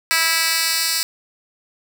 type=tone with high-pass filter sweep; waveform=10% pulse; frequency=326.9 Hz; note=E4; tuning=14 cents flat; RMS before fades=-19 dBFS; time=0.11-1.03 s; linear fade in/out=0 ms; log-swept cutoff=2200 to 4300 Hz; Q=0.95; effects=none